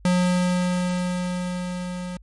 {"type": "tone with level ramp", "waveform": "square", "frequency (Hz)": 180, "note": "F#3", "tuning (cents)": -47, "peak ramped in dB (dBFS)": [-17, -30], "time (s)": [0.05, 2.17], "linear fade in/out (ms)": 2, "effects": ["added 50 Hz sine -45 dBFS peak until 2.22 s", "MP3 48 kbps"]}